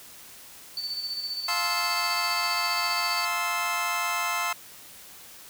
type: tone with tremolo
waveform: sine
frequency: 4500 Hz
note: C#8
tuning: 25 cents sharp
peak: -28 dBFS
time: 0.77-3.25 s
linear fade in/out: 2 ms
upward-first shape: square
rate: 15 Hz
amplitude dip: 45%
type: chord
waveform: 25% pulse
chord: F major seventh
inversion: none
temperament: just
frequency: 698.5 / 873.1 / 1047.7 / 1309.6 Hz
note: F5 / A5 / C6 / E6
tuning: 0 / -14 / +2 / -12 cents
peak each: -30 / -32 / -26 / -27 dBFS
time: 1.48-4.53 s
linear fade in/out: 5 ms
effects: white hiss -47 dBFS RMS until 5.49 s